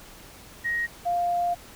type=tone pair in turn; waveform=sine; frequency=1881 / 700.1 Hz; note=A#6 / F5; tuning=+15 / +4 cents; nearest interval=octave + perfect fourth; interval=1711 cents; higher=first; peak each=-24 / -22 dBFS; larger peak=second; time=0.64-0.87 / 1.05-1.55 s; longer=second; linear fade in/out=20 ms; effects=pink hiss -47 dBFS RMS until 1.75 s